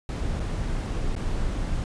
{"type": "noise with dropouts", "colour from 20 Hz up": "brown", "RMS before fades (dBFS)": -27, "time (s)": [0.09, 1.84], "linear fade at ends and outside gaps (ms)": 1, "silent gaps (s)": [[0.397, 0.402], [1.153, 1.163]], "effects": ["resampled to 22050 Hz"]}